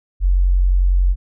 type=tone; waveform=sine; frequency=45.5 Hz; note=F#1; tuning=28 cents flat; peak=-11 dBFS; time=0.2-1.16 s; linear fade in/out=50 ms; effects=none